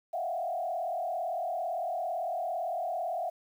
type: tone with frequency modulation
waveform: sine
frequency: 698.5 Hz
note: F5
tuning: in tune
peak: -30 dBFS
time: 0.13-3.3 s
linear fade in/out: 10 ms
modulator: 37.8 Hz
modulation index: 1.5
effects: 10-bit